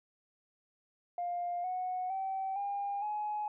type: tone with pitch steps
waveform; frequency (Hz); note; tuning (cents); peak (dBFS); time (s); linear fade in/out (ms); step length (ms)
sine; 703 / 735.4 / 769.3 / 804.7 / 841.8; F5 / F#5 / G5 / G5 / G#5; +11 / -11 / -33 / +45 / +23; -32; 1.18-3.48; 2; 460
effects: tanh soft clip ceiling -28 dBFS